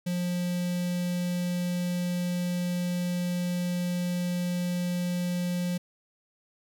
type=tone with notch filter; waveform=square; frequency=177.3 Hz; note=F3; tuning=26 cents sharp; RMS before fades=-29 dBFS; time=0.06-5.78 s; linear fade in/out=10 ms; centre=1100 Hz; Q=0.7; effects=none